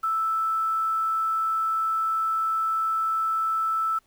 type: tone with quantisation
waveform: sine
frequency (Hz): 1318.5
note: E6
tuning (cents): 0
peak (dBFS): -22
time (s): 0.03-3.99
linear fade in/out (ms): 10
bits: 8
effects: pink hiss -66 dBFS RMS until 4.06 s